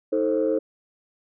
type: chord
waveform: sine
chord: A diminished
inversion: second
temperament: just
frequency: 316.8 / 440 / 528 Hz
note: Eb4 / A4 / C5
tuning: +31 / 0 / +16 cents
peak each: -24 / -23 / -23 dBFS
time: 0.12-0.59 s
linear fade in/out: 10 ms
effects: tanh soft clip ceiling -13 dBFS